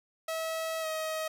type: tone with pitch glide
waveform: sawtooth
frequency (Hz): 646 to 632.3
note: E5 to D#5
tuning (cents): -35 to +28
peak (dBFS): -28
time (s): 0.28-1.28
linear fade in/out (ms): 5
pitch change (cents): -37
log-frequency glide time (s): 0.81-0.86
effects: none